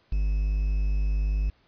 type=tone with quantisation; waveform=triangle; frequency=50.6 Hz; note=G#1; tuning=44 cents flat; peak=-20 dBFS; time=0.12-1.5 s; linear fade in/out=5 ms; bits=8; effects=pink hiss -64 dBFS RMS until 1.67 s + resampled to 11025 Hz

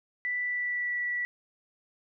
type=tone with pitch glide; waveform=sine; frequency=1975.5 to 1952.8 Hz; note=B6 to B6; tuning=0 to -20 cents; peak=-28 dBFS; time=0.25-1.25 s; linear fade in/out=0 ms; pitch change=-20 cents; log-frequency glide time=0.4-0.97 s; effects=none

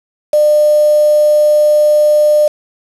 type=tone with quantisation; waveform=sine; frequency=600 Hz; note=D5; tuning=37 cents sharp; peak=-6 dBFS; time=0.33-2.48 s; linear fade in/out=5 ms; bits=4; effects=low-pass 10000 Hz 12 dB/octave

